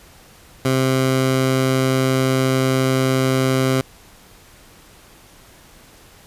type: tone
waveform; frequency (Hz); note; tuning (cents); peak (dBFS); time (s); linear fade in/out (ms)
15% pulse; 131.4; C3; +8; -9; 0.65-3.81; 2
effects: pink hiss -47 dBFS RMS until 6.26 s + resampled to 32000 Hz